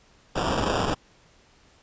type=noise with sample-and-hold; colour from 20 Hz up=white; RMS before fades=-25 dBFS; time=0.35-0.95 s; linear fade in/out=20 ms; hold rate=2100 Hz; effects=pink hiss -58 dBFS RMS until 1.82 s + resampled to 16000 Hz